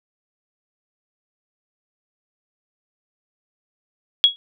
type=tone with exponential decay; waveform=sine; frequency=3329 Hz; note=G#7; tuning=3 cents sharp; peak=-5 dBFS; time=4.24-4.36 s; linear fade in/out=0 ms; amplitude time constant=26 ms; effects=none